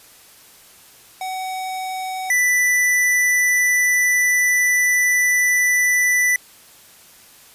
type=tone pair in turn; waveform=square; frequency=752 / 1982.2 Hz; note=F#5 / B6; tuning=+28 / +6 cents; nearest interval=octave + perfect fourth; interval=1678 cents; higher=second; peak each=-25 / -15 dBFS; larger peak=second; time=1.21-2.3 / 2.3-6.36 s; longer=second; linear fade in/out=2 ms; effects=white hiss -47 dBFS RMS until 7.54 s + resampled to 32000 Hz

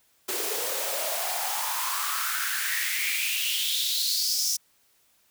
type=noise with high-pass filter sweep; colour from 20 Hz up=white; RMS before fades=-28 dBFS; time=0.28-4.57 s; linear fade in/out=10 ms; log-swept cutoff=370 to 5800 Hz; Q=5.7; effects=white hiss -65 dBFS RMS until 5.3 s

